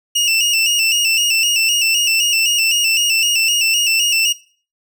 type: tone with vibrato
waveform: 25% pulse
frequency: 2767 Hz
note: F7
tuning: 17 cents flat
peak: -9 dBFS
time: 0.15-4.33 s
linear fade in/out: 10 ms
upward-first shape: square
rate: 3.9 Hz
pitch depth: 60 cents each way
effects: noise-tail reverb RT60 0.4 s tail -18 dB re dry